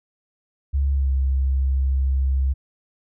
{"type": "tone with pitch glide", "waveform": "sine", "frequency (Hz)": [69.3, 66.75], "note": ["C#2", "C2"], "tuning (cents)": [0, 35], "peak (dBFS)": -17, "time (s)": [0.73, 2.54], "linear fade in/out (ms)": 20, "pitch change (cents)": -65, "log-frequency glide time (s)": [0.93, 1.11], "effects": []}